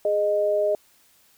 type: tone pair together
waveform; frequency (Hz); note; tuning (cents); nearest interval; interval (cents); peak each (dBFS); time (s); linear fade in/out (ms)
sine; 415.3 / 616.9; G#4 / D#5; 0 / -15; perfect fifth; 685; -25 / -20; 0.05-0.75; 2
effects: white hiss -59 dBFS RMS until 1.37 s